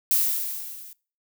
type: noise with level ramp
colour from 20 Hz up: violet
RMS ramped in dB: -19 to -44 dBFS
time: 0.11-0.93 s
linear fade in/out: 2 ms
effects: noise-tail reverb RT60 0.4 s tail -24 dB re dry